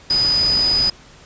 sine tone in noise, 4978 Hz, D#8, in tune, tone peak -14 dBFS, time 0.1-0.9 s, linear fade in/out 5 ms, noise pink, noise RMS -28 dBFS, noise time 0.1-0.9 s, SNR +11 dB, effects pink hiss -45 dBFS RMS until 1.25 s + resampled to 16000 Hz

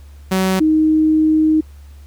sawtooth / sine tone pair in turn, 188.5 / 312.2 Hz, F#3 / D#4, +32 / +6 cents, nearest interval major sixth, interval 874 cents, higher second, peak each -10 dBFS, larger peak neither, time 0.31-0.6 / 0.6-1.61 s, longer second, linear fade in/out 10 ms, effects added 71 Hz sine -36 dBFS peak until 2.06 s + pink hiss -53 dBFS RMS until 2.06 s

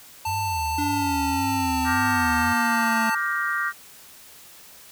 square tone, 889 Hz, A5, 18 cents sharp, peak -25 dBFS, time 0.25-3.15 s, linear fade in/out 5 ms
sine tone with vibrato, 87.31 Hz, F2, in tune, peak -30 dBFS, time 0.26-2.54 s, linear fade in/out 20 ms, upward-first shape sine, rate 1.8 Hz, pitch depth 250 cents each way
square linear sweep, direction down, 290.7 to 222.2 Hz, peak -26 dBFS, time 0.78-3.1 s, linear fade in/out 5 ms
sine chord, G minor seventh, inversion second, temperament just, 1176 / 1411.2 / 1568 / 1881.6 Hz, D6 / F6 / G6 / Bb6, +2 / +18 / 0 / +16 cents, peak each -28 dBFS, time 1.84-3.73 s, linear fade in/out 50 ms
effects white hiss -47 dBFS RMS until 4.91 s

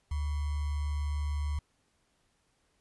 sine tone with sample-and-hold, 73.42 Hz, D2, in tune, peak -29 dBFS, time 0.11-1.59 s, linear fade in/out 5 ms, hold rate 1050 Hz, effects pink hiss -73 dBFS RMS until 2.8 s + resampled to 24000 Hz

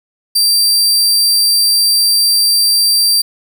sawtooth tone, 4699 Hz, D8, in tune, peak -6 dBFS, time 0.35-3.22 s, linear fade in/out 10 ms, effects 8-bit

